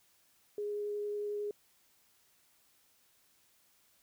sine tone with vibrato, 414.2 Hz, G#4, 5 cents flat, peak -34 dBFS, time 0.58-1.51 s, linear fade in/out 2 ms, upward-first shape triangle, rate 11 Hz, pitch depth 8 cents each way, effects white hiss -69 dBFS RMS until 4.02 s

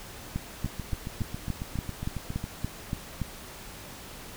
two click trains, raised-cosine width 5 ms, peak -21 / -17 dBFS, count 14 / 11, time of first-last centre 0.66-2.441 / 0.36-3.217 s, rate 7.3 / 3.5 Hz, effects pink hiss -44 dBFS RMS until 4.36 s

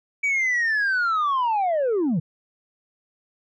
sine linear sweep, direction down, 2298 to 140.4 Hz, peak -17 dBFS, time 0.23-2.2 s, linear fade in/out 10 ms, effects tanh soft clip ceiling -18 dBFS

